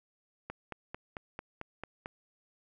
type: click train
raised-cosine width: 0.5 ms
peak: -24 dBFS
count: 8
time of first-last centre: 0.5-2.059 s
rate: 4.49 Hz
effects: none